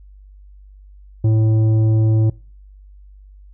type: tone with tanh clipping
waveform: sine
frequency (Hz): 110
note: A2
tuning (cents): 0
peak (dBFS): -13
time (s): 1.24-2.3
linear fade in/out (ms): 5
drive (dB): 9
effects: noise-tail reverb RT60 0.4 s tail -24 dB re dry + added 49 Hz sine -40 dBFS peak until 3.53 s